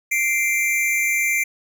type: tone pair together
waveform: square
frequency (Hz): 2091 / 2349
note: C7 / D7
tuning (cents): -2 / 0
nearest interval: major second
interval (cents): 202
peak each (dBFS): -22 / -21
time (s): 0.11-1.44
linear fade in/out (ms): 10
effects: none